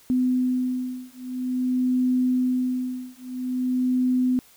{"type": "beating tone pair", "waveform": "sine", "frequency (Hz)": [252.8, 253.29], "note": ["B3", "B3"], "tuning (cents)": [41, 44], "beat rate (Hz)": 0.49, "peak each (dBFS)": -24, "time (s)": [0.1, 4.39], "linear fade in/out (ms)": 0, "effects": ["white hiss -54 dBFS RMS until 4.56 s"]}